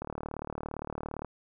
click train, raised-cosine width 1 ms, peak -22 dBFS, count 47, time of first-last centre 0.02-1.247 s, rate 37.5 Hz, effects none

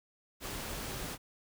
sine tone in noise, 378.5 Hz, F#4, 39 cents sharp, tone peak -50 dBFS, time 0.85-1.05 s, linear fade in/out 50 ms, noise pink, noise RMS -40 dBFS, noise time 0.4-1.18 s, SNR -13 dB, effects none

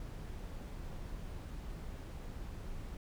brown noise, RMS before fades -44 dBFS, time 0-2.97 s, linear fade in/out 2 ms, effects none

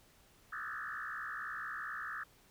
sine tone with frequency modulation, 1500 Hz, F#6, 23 cents sharp, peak -39 dBFS, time 0.52-2.24 s, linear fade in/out 10 ms, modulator 62.1 Hz, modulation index 4.7, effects pink hiss -65 dBFS RMS until 2.5 s

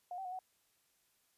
sine tone with pitch steps, 716 / 768 / 727 / 747 Hz, F5 / G5 / F#5 / F#5, +43 / -36 / -31 / +16 cents, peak -40 dBFS, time 0.11-0.39 s, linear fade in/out 2 ms, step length 70 ms, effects white hiss -75 dBFS RMS until 1.37 s + resampled to 32000 Hz

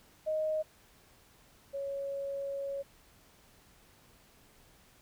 sine tone pair in turn, 623 / 554.9 Hz, D#5 / C#5, +2 / +2 cents, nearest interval major second, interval 200 cents, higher first, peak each -29 / -34 dBFS, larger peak first, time 0.26-0.63 / 1.73-2.83 s, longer second, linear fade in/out 20 ms, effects pink hiss -62 dBFS RMS until 5.01 s

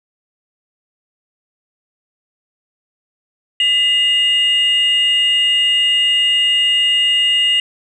sine tone pair together, 2011 / 2844 Hz, B6 / F7, +31 / +31 cents, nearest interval tritone, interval 600 cents, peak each -20 / -10 dBFS, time 3.6-7.6 s, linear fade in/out 2 ms, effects tanh soft clip ceiling -8 dBFS

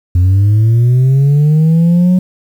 sine linear sweep, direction up, 87.31 to 185 Hz, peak -3 dBFS, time 0.15-2.19 s, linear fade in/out 5 ms, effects tanh soft clip ceiling -5 dBFS + 7-bit

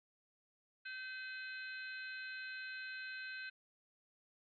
harmonic tone with a mistuned harmonic, 510 Hz, C5, 44 cents flat, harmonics 3 / 4 / 5 / 6 / 7 / 8, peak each -45 / -59 / -51 / -62 / -63 / -54 dBFS, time 0.85-3.5 s, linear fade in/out 10 ms, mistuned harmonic 3, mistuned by +16 cents, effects none

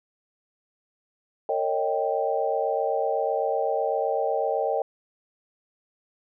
sine chord, Eb dominant seventh, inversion second, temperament equal with one note detuned, 456 / 554.4 / 622.3 / 784 Hz, Bb4 / Db5 / Eb5 / G5, -38 / 0 / 0 / 0 cents, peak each -28 dBFS, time 1.49-4.82 s, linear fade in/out 2 ms, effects none

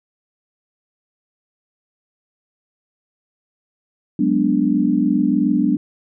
sine chord, G# half-diminished seventh, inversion third, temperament equal, 185 / 207.7 / 246.9 / 293.7 Hz, F#3 / G#3 / B3 / D4, 0 / 0 / 0 / 0 cents, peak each -22 / -20 / -19 / -18 dBFS, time 4.19-5.77 s, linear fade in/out 5 ms, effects none

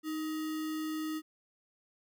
sine tone with sample-and-hold, 312 Hz, D#4, 5 cents sharp, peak -33 dBFS, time 0.03-1.22 s, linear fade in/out 50 ms, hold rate 1575 Hz, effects none

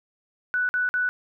sine tone bursts, 1484 Hz, F#6, 5 cents sharp, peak -21 dBFS, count 3, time 0.54-1.09 s, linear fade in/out 0 ms, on 150 ms, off 50 ms, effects none

